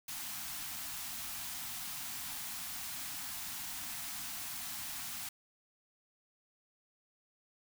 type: band-stop noise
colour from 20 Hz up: white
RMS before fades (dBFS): -42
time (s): 0.08-5.29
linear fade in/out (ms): 5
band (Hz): 310 to 660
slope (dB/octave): 96
effects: none